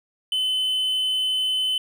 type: tone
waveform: triangle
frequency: 3037 Hz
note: F#7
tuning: 44 cents sharp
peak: -19 dBFS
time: 0.32-1.78 s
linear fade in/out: 2 ms
effects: none